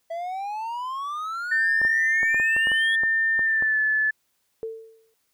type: exponential sweep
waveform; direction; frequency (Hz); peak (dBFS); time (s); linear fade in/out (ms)
triangle; up; 657 to 3398; -26; 0.1-2.96; 10
type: tone with pitch glide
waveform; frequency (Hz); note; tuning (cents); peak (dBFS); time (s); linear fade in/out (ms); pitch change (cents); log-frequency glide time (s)
sine; 1800 to 1733.7; A6 to A6; +39 to -26; -19; 1.51-4.11; 10; -65; 3.43-3.79
type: clicks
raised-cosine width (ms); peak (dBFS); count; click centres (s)
1; -21; 11; 1.816 / 1.85 / 2.231 / 2.345 / 2.399 / 2.565 / 2.671 / 2.717 / 3.035 / 3.393 / 3.624
type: tone with exponential decay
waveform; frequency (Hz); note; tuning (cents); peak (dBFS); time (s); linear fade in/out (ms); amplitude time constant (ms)
sine; 447.7; A4; +30; -26; 4.63-5.14; 0; 110
effects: white hiss -71 dBFS RMS until 5.33 s